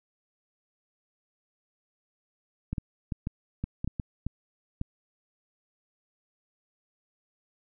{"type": "clicks", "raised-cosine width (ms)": 5, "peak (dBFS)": -18, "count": 10, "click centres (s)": [2.73, 2.782, 3.122, 3.271, 3.64, 3.845, 3.876, 3.998, 4.266, 4.814], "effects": []}